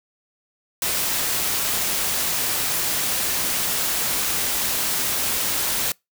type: noise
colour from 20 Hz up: white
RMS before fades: -23 dBFS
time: 0.82-5.92 s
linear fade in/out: 2 ms
effects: noise-tail reverb RT60 0.2 s tail -26 dB re dry